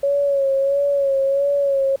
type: tone with vibrato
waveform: sine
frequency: 555 Hz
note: C#5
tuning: 2 cents sharp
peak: -15 dBFS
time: 0.03-1.96 s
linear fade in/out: 5 ms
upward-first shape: sine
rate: 1.5 Hz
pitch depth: 42 cents each way
effects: pink hiss -51 dBFS RMS until 2 s